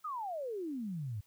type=exponential sweep; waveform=sine; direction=down; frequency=1300 to 96.9 Hz; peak=-36 dBFS; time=0.04-1.21 s; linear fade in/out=10 ms; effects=white hiss -70 dBFS RMS until 1.26 s